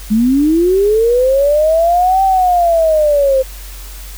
sine linear two-way sweep, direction up then down, 206.1 to 778 to 519 Hz, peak -8 dBFS, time 0.1-3.43 s, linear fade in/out 20 ms, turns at 2.23 s, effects added 47 Hz sine -28 dBFS peak until 4.17 s + white hiss -35 dBFS RMS until 4.17 s

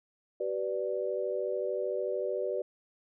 sine chord, G major, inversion none, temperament equal with one note detuned, 382.6 / 493.9 / 587.3 Hz, G4 / B4 / D5, -42 / 0 / 0 cents, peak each -34 dBFS, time 0.4-2.62 s, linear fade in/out 5 ms, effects none

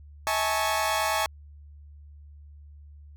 sawtooth chord, A major seventh, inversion second, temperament equal with one note detuned, 644.9 / 830.6 / 880 / 1108.7 Hz, E5 / G#5 / A5 / C#6, -38 / 0 / 0 / 0 cents, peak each -26 dBFS, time 0.27-1.26 s, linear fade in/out 0 ms, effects added 73 Hz sine -45 dBFS peak until 3.16 s

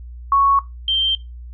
sine tone pair in turn, 1108.7 / 3143 Hz, C#6 / G7, 0 / +4 cents, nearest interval octave + tritone, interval 1804 cents, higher second, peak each -11 / -15 dBFS, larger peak first, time 0.32-0.59 / 0.88-1.15 s, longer neither, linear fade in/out 2 ms, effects noise-tail reverb RT60 0.2 s tail -18 dB re dry + added 60 Hz sine -32 dBFS peak until 1.53 s

